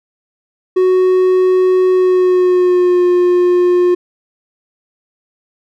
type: tone with pitch glide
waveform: triangle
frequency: 370 to 356.6 Hz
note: F#4 to F4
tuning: 0 to +36 cents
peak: -6 dBFS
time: 0.76-3.95 s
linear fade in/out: 10 ms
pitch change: -64 cents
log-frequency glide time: 1.92-3.05 s
effects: none